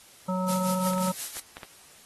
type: harmonic tone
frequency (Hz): 185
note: F#3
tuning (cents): 0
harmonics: 1 / 3 / 5 / 7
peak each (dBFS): -27 / -32 / -34 / -35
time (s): 0.28-1.12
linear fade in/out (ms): 10
type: noise with tremolo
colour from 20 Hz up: blue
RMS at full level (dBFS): -31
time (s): 0.48-1.4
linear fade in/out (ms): 5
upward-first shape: sine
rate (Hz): 5.7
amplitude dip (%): 65
type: clicks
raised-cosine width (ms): 0.3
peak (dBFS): -23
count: 7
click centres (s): 0.873 / 0.934 / 0.981 / 1.083 / 1.369 / 1.569 / 1.632
effects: white hiss -53 dBFS RMS until 2.05 s + AAC 32 kbps

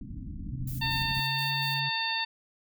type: low-pass noise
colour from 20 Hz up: pink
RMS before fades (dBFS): -38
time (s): 0.01-1.2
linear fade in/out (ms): 5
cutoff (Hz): 300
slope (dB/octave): 96
type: tone with pitch glide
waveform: sine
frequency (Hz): 127.7 to 140.06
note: C3 to C#3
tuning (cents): -42 to +18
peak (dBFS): -33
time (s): 0.51-1.9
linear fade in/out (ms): 20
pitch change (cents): +160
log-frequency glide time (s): 0.7-1.45
type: noise with tremolo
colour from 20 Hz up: violet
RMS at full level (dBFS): -43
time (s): 0.67-1.8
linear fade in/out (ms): 5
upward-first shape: square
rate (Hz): 4.2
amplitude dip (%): 60
type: harmonic tone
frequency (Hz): 903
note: A5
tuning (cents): +45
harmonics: 1 / 2 / 3 / 4 / 5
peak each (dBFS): -34 / -34 / -34 / -34 / -34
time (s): 0.81-2.25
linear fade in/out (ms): 10
effects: none

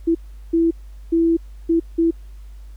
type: tone bursts at uneven times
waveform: sine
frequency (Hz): 331.9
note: E4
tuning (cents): +12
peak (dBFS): -13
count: 5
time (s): 0.07-0.15 / 0.53-0.71 / 1.12-1.37 / 1.69-1.8 / 1.98-2.11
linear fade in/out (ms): 10
effects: added 50 Hz sine -35 dBFS peak until 2.76 s + pink hiss -58 dBFS RMS until 2.76 s

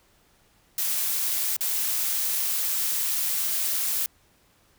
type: noise with dropouts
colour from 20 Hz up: blue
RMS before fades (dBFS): -26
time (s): 0.78-4.06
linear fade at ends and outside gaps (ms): 2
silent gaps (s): 1.566-1.608
effects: pink hiss -62 dBFS RMS until 4.78 s

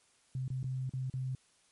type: tone with dropouts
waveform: sine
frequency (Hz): 130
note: C3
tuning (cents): -11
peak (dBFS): -33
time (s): 0.35-1.35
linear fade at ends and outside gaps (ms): 2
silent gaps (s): 0.48-0.502 / 0.63-0.642 / 0.895-0.936 / 1.099-1.138
effects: white hiss -68 dBFS RMS until 1.71 s + MP3 48 kbps

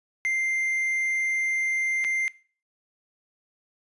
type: tone with dropouts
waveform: triangle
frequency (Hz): 2093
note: C7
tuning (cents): 0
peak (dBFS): -21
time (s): 0.25-2.28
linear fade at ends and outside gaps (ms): 0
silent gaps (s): 2.042-2.047
effects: noise-tail reverb RT60 0.4 s tail -20 dB re dry + resampled to 24000 Hz

